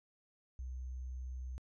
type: tone with sample-and-hold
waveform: sine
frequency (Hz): 63.4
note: B1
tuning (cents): +46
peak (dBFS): -40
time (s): 0.59-1.58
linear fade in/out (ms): 0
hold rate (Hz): 6300
effects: resampled to 24000 Hz